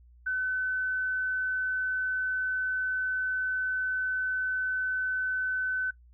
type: tone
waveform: sine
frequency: 1514 Hz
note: F#6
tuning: 39 cents sharp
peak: -27 dBFS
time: 0.26-5.91 s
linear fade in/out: 10 ms
effects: noise-tail reverb RT60 0.1 s tail -18 dB re dry + added 60 Hz sine -53 dBFS peak until 6.13 s